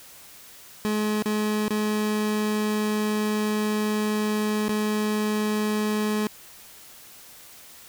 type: tone with dropouts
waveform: 30% pulse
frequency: 212.3 Hz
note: G#3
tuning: 38 cents sharp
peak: -20 dBFS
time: 0.85-6.27 s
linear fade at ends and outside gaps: 0 ms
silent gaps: 1.223-1.258 / 1.681-1.706 / 4.683-4.693 s
effects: white hiss -47 dBFS RMS until 7.88 s